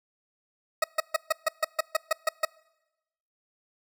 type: tone bursts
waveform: 20% pulse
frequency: 634 Hz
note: D#5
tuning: 32 cents sharp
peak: -16 dBFS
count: 11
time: 0.82-2.451 s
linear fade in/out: 5 ms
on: 21 ms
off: 140 ms
effects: noise-tail reverb RT60 1.0 s tail -25 dB re dry